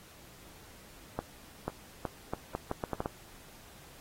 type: accelerating click train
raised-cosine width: 1 ms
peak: -18 dBFS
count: 10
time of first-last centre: 1.19-3.059 s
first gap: 490 ms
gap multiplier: 0.76
effects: pink hiss -55 dBFS RMS until 4 s + AAC 48 kbps